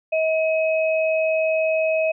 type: tone pair together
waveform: sine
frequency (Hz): 637 / 2545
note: D#5 / D#7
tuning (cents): +41 / +39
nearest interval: 2 octaves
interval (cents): 2398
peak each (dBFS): -18 / -26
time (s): 0.12-2.12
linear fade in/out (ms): 10
effects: none